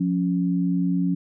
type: tone pair together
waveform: sine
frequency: 177.68 / 277.2 Hz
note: F3 / C#4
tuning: +30 / 0 cents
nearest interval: minor sixth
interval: 770 cents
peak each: -21 / -24 dBFS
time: 0-1.15 s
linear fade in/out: 10 ms
effects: none